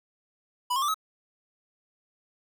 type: tone with pitch steps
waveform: square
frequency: 987.8 / 1077.2 / 1174.7 / 1281 Hz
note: B5 / C#6 / D6 / E6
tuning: 0 / -50 / 0 / -50 cents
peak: -25 dBFS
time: 0.7-0.944 s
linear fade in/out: 10 ms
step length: 61 ms
effects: none